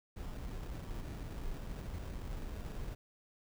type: noise with sample-and-hold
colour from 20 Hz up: brown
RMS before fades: -42 dBFS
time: 0.16-2.95 s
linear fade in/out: 10 ms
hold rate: 2100 Hz
effects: none